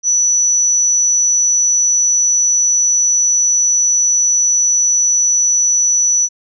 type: tone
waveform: sine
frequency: 5930 Hz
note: F#8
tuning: 3 cents sharp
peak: -10 dBFS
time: 0.03-6.29 s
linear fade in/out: 50 ms
effects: none